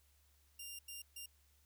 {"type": "tone bursts at uneven times", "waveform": "10% pulse", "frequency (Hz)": 2794, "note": "F7", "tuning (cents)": 0, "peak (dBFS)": -38, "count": 3, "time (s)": [[0.59, 0.79], [0.88, 1.02], [1.16, 1.26]], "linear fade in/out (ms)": 5, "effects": ["added 71 Hz sine -70 dBFS peak until 1.65 s", "white hiss -74 dBFS RMS until 1.65 s"]}